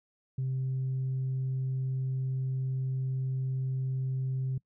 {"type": "tone", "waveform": "sine", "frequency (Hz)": 131.2, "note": "C3", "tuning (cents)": 5, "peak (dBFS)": -27, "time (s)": [0.38, 4.58], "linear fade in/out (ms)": 5, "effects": ["noise-tail reverb RT60 0.1 s tail -24 dB re dry", "tanh soft clip ceiling -26 dBFS"]}